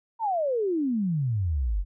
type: exponential sweep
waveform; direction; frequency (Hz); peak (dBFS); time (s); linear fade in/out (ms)
sine; down; 947 to 43; -23; 0.19-1.85; 50
effects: none